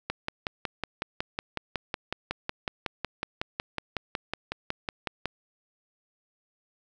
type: click train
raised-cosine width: 0.3 ms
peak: -13 dBFS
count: 29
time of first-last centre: 0.1-5.257 s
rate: 5.43 Hz
effects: none